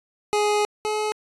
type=tone pair in turn; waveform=25% pulse; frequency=417.5 / 426.3 Hz; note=G#4 / G#4; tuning=+9 / +45 cents; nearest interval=unison; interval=36 cents; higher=second; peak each=-15 / -19 dBFS; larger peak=first; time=0.33-0.65 / 0.85-1.12 s; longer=first; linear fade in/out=0 ms; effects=resampled to 24000 Hz